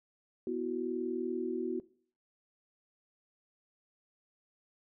sine chord, B suspended fourth, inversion none, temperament equal, 246.9 / 329.6 / 370 Hz, B3 / E4 / F#4, 0 / 0 / 0 cents, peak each -38 / -38 / -34 dBFS, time 0.47-1.8 s, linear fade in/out 2 ms, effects noise-tail reverb RT60 0.5 s tail -20 dB re dry

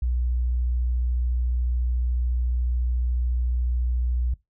sine tone with vibrato, 61 Hz, B1, 21 cents flat, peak -21 dBFS, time 0.02-4.34 s, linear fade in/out 5 ms, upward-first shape sine, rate 14 Hz, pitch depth 10 cents each way, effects noise-tail reverb RT60 0.2 s tail -21 dB re dry

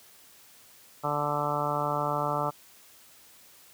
harmonic tone, 146.83 Hz, D3, in tune, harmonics 1 / 2 / 3 / 4 / 5 / 6 / 7 / 8 / 9, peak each -35 / -39 / -38 / -33 / -35 / -33 / -37 / -33 / -35 dBFS, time 1.03-2.51 s, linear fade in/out 20 ms, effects white hiss -55 dBFS RMS until 3.73 s + high-pass 60 Hz 12 dB/octave

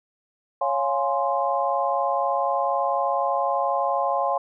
sine chord, Db major seventh, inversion none, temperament equal, 554.4 / 698.5 / 830.6 / 1046.5 Hz, Db5 / F5 / Ab5 / C6, 0 / 0 / 0 / 0 cents, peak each -26 dBFS, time 0.61-4.38 s, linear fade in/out 5 ms, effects none

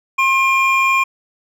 triangle tone pair together, 1067.3 / 2396 Hz, C6 / D7, +34 / +34 cents, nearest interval octave + major second, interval 1400 cents, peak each -13 dBFS, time 0.18-1.04 s, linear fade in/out 10 ms, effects none

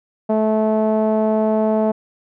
sawtooth tone with low-pass filter, 217.3 Hz, A3, 21 cents flat, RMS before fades -17 dBFS, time 0.29-1.92 s, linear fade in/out 10 ms, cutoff 710 Hz, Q 3.2, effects none

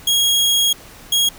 sawtooth tone pair in turn, 3291 / 3291 Hz, G#7 / G#7, -16 / -16 cents, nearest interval unison, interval 0 cents, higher neither, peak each -10 dBFS, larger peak neither, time 0.07-0.73 / 1.12-1.29 s, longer first, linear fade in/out 5 ms, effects pink hiss -41 dBFS RMS until 1.38 s

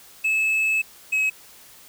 triangle tone pair in turn, 2600 / 2560 Hz, E7 / D#7, -24 / +49 cents, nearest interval unison, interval 27 cents, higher first, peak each -17 dBFS, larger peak neither, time 0.24-0.82 / 1.12-1.3 s, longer first, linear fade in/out 10 ms, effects white hiss -48 dBFS RMS until 1.88 s

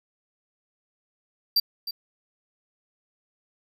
square tone with echo, 4699 Hz, D8, in tune, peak -18 dBFS, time 1.56-1.6 s, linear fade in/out 5 ms, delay 310 ms, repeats 1, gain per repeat -12 dB, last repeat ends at 1.91 s, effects 10-bit

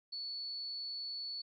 sine tone, 4435 Hz, C#8, in tune, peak -39 dBFS, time 0.12-1.42 s, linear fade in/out 10 ms, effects none

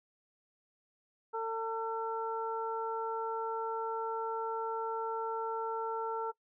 harmonic tone, 450 Hz, A4, 39 cents sharp, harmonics 1 / 2 / 3, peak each -36 / -36 / -40 dBFS, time 1.33-6.32 s, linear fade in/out 20 ms, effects noise-tail reverb RT60 0.1 s tail -21 dB re dry

